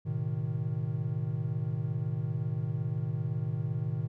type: chord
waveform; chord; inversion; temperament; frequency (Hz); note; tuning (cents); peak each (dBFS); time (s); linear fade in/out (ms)
triangle; A diminished; none; equal with one note detuned; 110 / 127.75 / 155.56; A2 / C3 / Eb3; 0 / -41 / 0; -32; 0.05-4.08; 20
effects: none